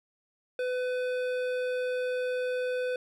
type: tone with hard clipping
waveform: triangle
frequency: 502 Hz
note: B4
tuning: 28 cents sharp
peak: -30 dBFS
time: 0.59-2.96 s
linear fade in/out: 2 ms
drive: 16 dB
effects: none